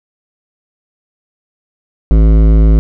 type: tone with hard clipping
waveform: triangle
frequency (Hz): 53.9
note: A1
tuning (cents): -35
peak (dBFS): -6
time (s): 2.11-2.79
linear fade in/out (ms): 0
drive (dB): 18
effects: none